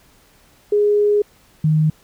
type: tone pair in turn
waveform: sine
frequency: 414.3 / 155.19 Hz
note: G#4 / D#3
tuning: -4 / -4 cents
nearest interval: octave + perfect fourth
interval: 1700 cents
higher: first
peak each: -12 dBFS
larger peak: neither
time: 0.72-1.22 / 1.64-1.9 s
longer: first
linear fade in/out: 5 ms
effects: pink hiss -53 dBFS RMS until 2.03 s